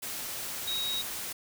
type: tone in noise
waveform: sine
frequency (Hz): 3800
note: A#7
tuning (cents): +33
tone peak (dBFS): -30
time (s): 0.67-1.02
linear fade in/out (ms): 10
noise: white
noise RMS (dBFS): -37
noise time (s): 0.02-1.33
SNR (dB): +4
effects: none